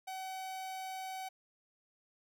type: tone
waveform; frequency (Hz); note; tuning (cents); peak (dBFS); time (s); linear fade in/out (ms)
45% pulse; 757; F#5; +39; -40; 0.07-1.29; 10
effects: none